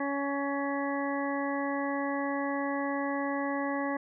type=harmonic tone; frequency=280.2 Hz; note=C#4; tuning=19 cents sharp; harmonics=1 / 2 / 3 / 4 / 6 / 7; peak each=-32 / -35 / -37 / -38 / -40 / -40 dBFS; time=0-3.97 s; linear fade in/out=5 ms; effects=none